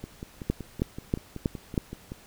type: two click trains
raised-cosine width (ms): 3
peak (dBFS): -23 / -11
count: 12 / 5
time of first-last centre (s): 0.04-2.119 / 0.5-1.778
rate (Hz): 5.29 / 3.13
effects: pink hiss -53 dBFS RMS until 2.26 s